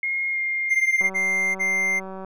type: tone with pitch glide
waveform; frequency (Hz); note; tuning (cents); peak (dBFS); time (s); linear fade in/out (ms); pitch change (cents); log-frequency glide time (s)
sine; 2145 to 2118; C7 to C7; +42 to +21; -22; 0.03-1.07; 2; -21; 0.31-0.38
type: tone bursts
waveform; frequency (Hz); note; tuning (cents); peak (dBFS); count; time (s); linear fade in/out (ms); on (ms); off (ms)
triangle; 2100; C7; +6; -18; 3; 0.69-2.002; 20; 410; 41
type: click train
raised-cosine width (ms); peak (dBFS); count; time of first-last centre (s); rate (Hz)
1; -23; 236; 1.01-2.247; 190
effects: none